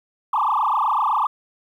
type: tone with frequency modulation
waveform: sine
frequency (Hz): 1019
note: C6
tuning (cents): -46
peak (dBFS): -16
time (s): 0.33-1.27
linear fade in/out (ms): 5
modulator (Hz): 27.9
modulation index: 6.7
effects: tanh soft clip ceiling -12 dBFS + 9-bit